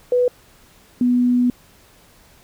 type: tone pair in turn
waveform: sine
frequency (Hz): 493.9 / 246.1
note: B4 / B3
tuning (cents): 0 / -6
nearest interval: octave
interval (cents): 1206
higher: first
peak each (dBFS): -13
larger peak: neither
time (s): 0.12-0.28 / 1.01-1.5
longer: second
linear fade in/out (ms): 2
effects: pink hiss -51 dBFS RMS until 2.43 s